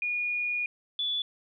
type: tone pair in turn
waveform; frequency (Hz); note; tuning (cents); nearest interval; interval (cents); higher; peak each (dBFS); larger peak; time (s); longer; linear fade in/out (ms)
sine; 2443 / 3449; D#7 / A7; -32 / -35; tritone; 597; second; -27; neither; 0.02-0.66 / 0.99-1.22; first; 2
effects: none